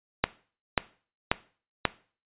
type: click train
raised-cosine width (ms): 0.3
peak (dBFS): -4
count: 4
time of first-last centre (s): 0.24-1.853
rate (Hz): 1.86
effects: noise-tail reverb RT60 0.4 s tail -18 dB re dry + resampled to 8000 Hz